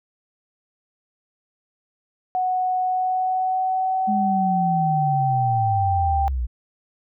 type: tone with pitch glide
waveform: sine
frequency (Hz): 739 to 787.5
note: F#5 to G5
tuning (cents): -2 to +8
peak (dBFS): -19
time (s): 2.35-6.28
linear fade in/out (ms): 0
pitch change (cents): +110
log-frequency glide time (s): 2.83-6.15
type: linear sweep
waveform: sine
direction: down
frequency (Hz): 211.4 to 57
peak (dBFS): -21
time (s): 4.07-6.47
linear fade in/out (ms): 20
effects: none